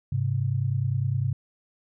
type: tone pair together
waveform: sine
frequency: 103.32 / 133.2 Hz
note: G#2 / C3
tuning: -8 / +31 cents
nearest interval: major third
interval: 439 cents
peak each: -26 / -25 dBFS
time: 0.12-1.33 s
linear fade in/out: 5 ms
effects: none